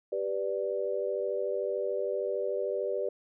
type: chord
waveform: sine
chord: G major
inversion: none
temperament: equal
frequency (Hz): 392 / 493.9 / 587.3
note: G4 / B4 / D5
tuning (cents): 0 / 0 / 0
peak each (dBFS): -33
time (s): 0.12-3.09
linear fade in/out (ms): 5
effects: none